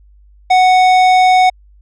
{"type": "tone with tanh clipping", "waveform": "sine", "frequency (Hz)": 740, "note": "F#5", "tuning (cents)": 0, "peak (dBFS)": -8, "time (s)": [0.5, 1.5], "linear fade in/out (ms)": 10, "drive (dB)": 14, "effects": ["added 50 Hz sine -42 dBFS peak until 1.81 s"]}